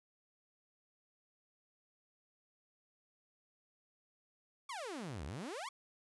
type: exponential two-way sweep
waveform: sawtooth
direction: down then up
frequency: 1174.7 to 65 to 1174.7 Hz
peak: -38 dBFS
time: 4.69-5.69 s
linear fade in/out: 5 ms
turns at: 5.25 s
effects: resampled to 24000 Hz